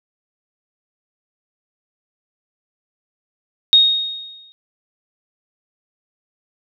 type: tone with exponential decay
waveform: sine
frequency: 3729 Hz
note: A#7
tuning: in tune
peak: -5 dBFS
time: 3.73-4.52 s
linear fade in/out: 0 ms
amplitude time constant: 170 ms
effects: none